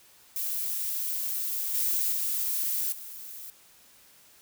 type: noise with level steps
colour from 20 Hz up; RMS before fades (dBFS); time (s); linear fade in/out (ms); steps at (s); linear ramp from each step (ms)
violet; -31 / -27 / -29 / -42; 0.36-3.5; 0; 1.74 / 2.12 / 2.92; 5
effects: white hiss -57 dBFS RMS until 4.41 s